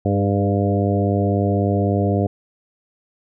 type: harmonic tone with a mistuned harmonic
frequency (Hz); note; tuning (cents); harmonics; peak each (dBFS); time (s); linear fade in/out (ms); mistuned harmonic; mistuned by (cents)
100; G2; +35; 1 / 2 / 3 / 4 / 5 / 6 / 7; -19 / -22 / -24 / -25 / -26 / -27 / -27; 0.05-2.27; 5; 4; +16
effects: none